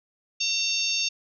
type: harmonic tone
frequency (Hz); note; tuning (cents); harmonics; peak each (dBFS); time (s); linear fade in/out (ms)
910; A#5; -42; 3 / 4 / 5 / 6 / 7; -28 / -31 / -30 / -30 / -31; 0.4-1.09; 10
effects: none